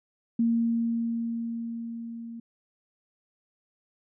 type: tone with level ramp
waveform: sine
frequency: 231.3 Hz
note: A#3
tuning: 13 cents flat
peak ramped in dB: -20 to -37 dBFS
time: 0.39-2.4 s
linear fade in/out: 5 ms
effects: none